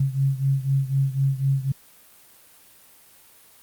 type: beating tone pair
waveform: sine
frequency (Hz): 135 / 139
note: C#3 / C#3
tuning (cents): -45 / +5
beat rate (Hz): 4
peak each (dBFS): -21 / -24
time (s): 0-1.72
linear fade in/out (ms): 5
effects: white hiss -52 dBFS RMS until 3.62 s + Opus 32 kbps